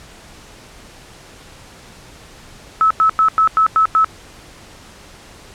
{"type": "tone bursts", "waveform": "sine", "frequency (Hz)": 1300, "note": "E6", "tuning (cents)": -24, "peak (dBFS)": -9, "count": 7, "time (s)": [2.81, 4.045], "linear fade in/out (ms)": 0, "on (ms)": 95, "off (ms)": 95, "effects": ["pink hiss -41 dBFS RMS until 5.54 s", "low-pass 9000 Hz 12 dB/octave"]}